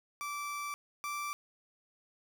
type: tone pair in turn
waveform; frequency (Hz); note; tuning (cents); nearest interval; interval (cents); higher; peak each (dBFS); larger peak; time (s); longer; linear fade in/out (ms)
30% pulse; 1164 / 1169.6; D6 / D6; -16 / -7; unison; 9; second; -34 / -33; second; 0.21-0.74 / 1.04-1.33; first; 0
effects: none